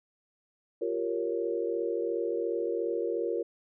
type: chord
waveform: sine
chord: G half-diminished seventh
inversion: third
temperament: equal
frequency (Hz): 349.2 / 392 / 466.2 / 554.4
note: F4 / G4 / Bb4 / Db5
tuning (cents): 0 / 0 / 0 / 0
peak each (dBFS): -33 / -36 / -31 / -37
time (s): 0.81-3.43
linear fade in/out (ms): 10
effects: none